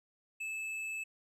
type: tone with hard clipping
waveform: triangle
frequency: 2615 Hz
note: E7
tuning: 15 cents flat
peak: -38 dBFS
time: 0.4-1.04 s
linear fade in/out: 10 ms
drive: 10 dB
effects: resampled to 32000 Hz